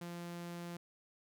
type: tone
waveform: sawtooth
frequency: 172.7 Hz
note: F3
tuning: 19 cents flat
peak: -39 dBFS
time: 0.01-0.77 s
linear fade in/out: 5 ms
effects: none